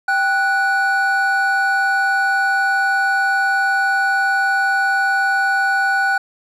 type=tone pair together; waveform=triangle; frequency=784 / 1475.8 Hz; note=G5 / F#6; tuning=0 / -5 cents; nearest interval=major seventh; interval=1095 cents; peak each=-17 / -14 dBFS; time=0.08-6.18 s; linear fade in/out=5 ms; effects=none